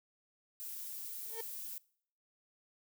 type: noise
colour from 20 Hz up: violet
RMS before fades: -44 dBFS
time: 0.6-1.78 s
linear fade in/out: 0 ms
type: tone with exponential growth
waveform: 35% pulse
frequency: 453.5 Hz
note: A#4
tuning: 48 cents flat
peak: -36 dBFS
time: 1.23-1.41 s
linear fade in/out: 5 ms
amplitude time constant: 37 ms
effects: noise-tail reverb RT60 0.6 s tail -23 dB re dry